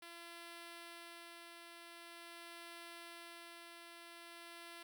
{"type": "tone with tremolo", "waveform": "5% pulse", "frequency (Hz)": 340, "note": "F4", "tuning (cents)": -46, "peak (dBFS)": -39, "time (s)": [0.02, 4.83], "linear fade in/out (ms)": 5, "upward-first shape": "sine", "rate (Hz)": 0.45, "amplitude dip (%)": 30, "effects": []}